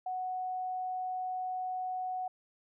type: tone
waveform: sine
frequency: 740 Hz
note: F#5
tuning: in tune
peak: -33 dBFS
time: 0.06-2.28 s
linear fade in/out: 5 ms
effects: none